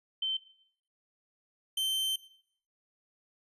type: tone pair in turn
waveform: sine / 45% pulse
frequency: 3093 / 3105 Hz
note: G7 / G7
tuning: -24 / -17 cents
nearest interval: unison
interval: 7 cents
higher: second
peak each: -28 dBFS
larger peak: neither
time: 0.22-0.37 / 1.77-2.16 s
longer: second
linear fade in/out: 5 ms
effects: noise-tail reverb RT60 0.6 s tail -17 dB re dry + resampled to 32000 Hz